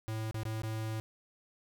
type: tone with dropouts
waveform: square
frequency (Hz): 110.2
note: A2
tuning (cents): +3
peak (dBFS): -35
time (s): 0.08-1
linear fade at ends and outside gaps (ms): 0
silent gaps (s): 0.311-0.344 / 0.433-0.453 / 0.619-0.634
effects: none